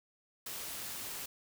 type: noise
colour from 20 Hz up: white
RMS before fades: -42 dBFS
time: 0.46-1.26 s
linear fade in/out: 5 ms
effects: none